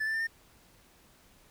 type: tone with pitch steps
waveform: triangle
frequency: 1746 / 1769.4 / 1793 / 1817 Hz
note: A6 / A6 / A6 / A#6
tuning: -14 / +9 / +32 / -45 cents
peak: -27 dBFS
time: 0-0.272 s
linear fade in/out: 10 ms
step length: 68 ms
effects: pink hiss -61 dBFS RMS until 1.5 s